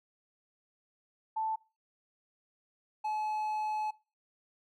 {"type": "tone pair in turn", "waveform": ["sine", "triangle"], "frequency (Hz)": [880, 856.4], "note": ["A5", "A5"], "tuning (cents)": [0, -47], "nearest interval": "unison", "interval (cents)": 47, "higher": "first", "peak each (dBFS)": [-30, -29], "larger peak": "second", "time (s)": [[1.36, 1.56], [3.04, 3.91]], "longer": "second", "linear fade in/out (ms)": 10, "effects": ["noise-tail reverb RT60 0.3 s tail -22 dB re dry"]}